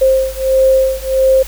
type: beating tone pair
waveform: sine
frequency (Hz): 527 / 528.5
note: C5 / C5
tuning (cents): +12 / +17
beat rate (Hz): 1.5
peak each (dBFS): -12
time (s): 0.01-1.43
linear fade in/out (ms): 10
effects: added 50 Hz sine -27 dBFS peak until 1.47 s + white hiss -32 dBFS RMS until 1.47 s